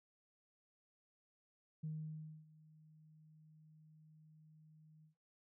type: tone with ADSR envelope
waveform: sine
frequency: 155.56 Hz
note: D#3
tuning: in tune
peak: -39 dBFS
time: 1.83-5.15 s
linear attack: 11 ms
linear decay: 610 ms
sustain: -22 dB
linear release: 110 ms
effects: noise-tail reverb RT60 0.3 s tail -17 dB re dry + tanh soft clip ceiling -35 dBFS